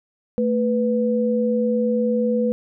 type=tone pair together; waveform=sine; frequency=222.4 / 493.9 Hz; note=A3 / B4; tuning=+19 / 0 cents; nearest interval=octave + major second; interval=1381 cents; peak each=-20 dBFS; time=0.38-2.52 s; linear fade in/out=0 ms; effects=none